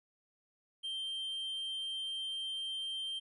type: tone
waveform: triangle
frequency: 3148 Hz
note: G7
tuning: 7 cents sharp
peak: -35 dBFS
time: 0.83-3.2 s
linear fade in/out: 20 ms
effects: resampled to 24000 Hz